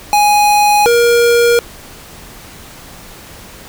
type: tone pair in turn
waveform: square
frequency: 830.6 / 473 Hz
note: G#5 / A#4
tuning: 0 / +25 cents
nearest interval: minor seventh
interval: 975 cents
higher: first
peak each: -8 dBFS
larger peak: neither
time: 0.13-0.86 / 0.86-1.59 s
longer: neither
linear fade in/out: 0 ms
effects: pink hiss -35 dBFS RMS until 3.68 s